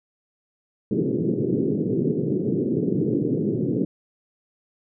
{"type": "band-pass noise", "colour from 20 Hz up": "white", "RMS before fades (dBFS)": -23, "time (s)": [0.91, 3.85], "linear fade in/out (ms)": 2, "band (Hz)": [120, 420], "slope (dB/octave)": 48, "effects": []}